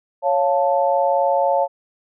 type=chord; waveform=sine; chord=Db augmented; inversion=none; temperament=equal; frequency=554.4 / 698.5 / 880 Hz; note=Db5 / F5 / A5; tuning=0 / 0 / 0 cents; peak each=-18 / -20 / -20 dBFS; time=0.22-1.68 s; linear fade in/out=50 ms; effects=none